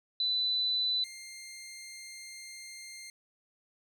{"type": "tone pair in turn", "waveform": ["sine", "15% pulse"], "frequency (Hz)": [3993, 2109], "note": ["B7", "C7"], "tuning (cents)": [18, 13], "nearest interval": "major seventh", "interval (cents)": 1105, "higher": "first", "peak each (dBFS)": [-27, -38], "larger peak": "first", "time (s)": [[0.2, 1.04], [1.04, 3.1]], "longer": "second", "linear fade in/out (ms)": 2, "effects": []}